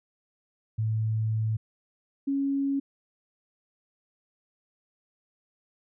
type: tone pair in turn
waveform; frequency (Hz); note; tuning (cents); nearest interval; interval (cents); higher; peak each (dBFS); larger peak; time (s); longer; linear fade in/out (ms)
sine; 110 / 276.6; A2 / C#4; 0 / -4; octave + major third; 1596; second; -24; neither; 0.78-1.57 / 2.27-2.8; first; 10
effects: none